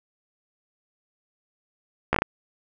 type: slowing click train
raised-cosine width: 0.5 ms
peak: -5 dBFS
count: 5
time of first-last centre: 2.13-2.22 s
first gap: 14 ms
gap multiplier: 1.33
effects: none